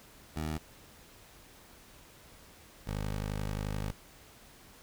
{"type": "tone pair in turn", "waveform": "15% pulse", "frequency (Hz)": [78, 51.46], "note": ["D#2", "G#1"], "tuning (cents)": [5, -15], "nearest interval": "perfect fifth", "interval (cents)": 720, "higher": "first", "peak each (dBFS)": -27, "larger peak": "neither", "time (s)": [[0.36, 0.58], [2.87, 3.92]], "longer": "second", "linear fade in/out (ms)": 5, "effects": ["pink hiss -56 dBFS RMS until 4.82 s"]}